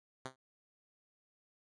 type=tone with exponential decay; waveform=5% pulse; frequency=130.81 Hz; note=C3; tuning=in tune; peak=-27 dBFS; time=0.25-0.36 s; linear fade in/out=5 ms; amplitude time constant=23 ms; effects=resampled to 22050 Hz